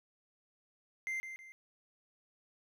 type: tone with echo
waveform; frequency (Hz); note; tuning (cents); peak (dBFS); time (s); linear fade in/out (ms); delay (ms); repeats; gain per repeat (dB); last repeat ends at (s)
triangle; 2087; C7; -5; -33; 1.07-1.2; 0; 160; 2; -8; 1.52
effects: none

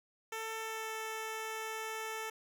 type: tone with pitch glide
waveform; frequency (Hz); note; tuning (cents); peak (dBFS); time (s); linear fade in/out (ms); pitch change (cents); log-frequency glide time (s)
10% pulse; 445.1 to 441; A4 to A4; +20 to +4; -30; 0.32-2.3; 5; -16; 0.56-0.93
effects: none

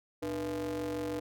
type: ring-modulated tone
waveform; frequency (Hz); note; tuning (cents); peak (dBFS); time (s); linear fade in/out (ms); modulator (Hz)
square; 92.5; F#2; 0; -31; 0.22-1.2; 10; 393
effects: none

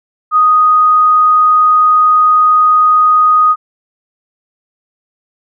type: tone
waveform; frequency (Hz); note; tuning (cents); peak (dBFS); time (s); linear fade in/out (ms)
sine; 1244.5; D#6; 0; -5; 0.31-3.56; 50
effects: none

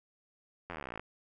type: slowing click train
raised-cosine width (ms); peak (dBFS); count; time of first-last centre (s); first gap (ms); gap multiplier
0.5; -25; 21; 0.7-0.996; 11; 1.03
effects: none

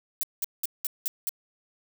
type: noise bursts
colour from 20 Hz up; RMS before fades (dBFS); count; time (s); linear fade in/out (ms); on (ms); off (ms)
violet; -28; 6; 0.21-1.292; 0; 22; 190
effects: none

